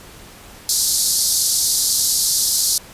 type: band-pass noise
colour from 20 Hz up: pink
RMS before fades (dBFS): -18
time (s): 0.69-2.78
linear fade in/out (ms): 2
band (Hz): 4200 to 13000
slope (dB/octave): 48
effects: pink hiss -41 dBFS RMS until 2.93 s + resampled to 32000 Hz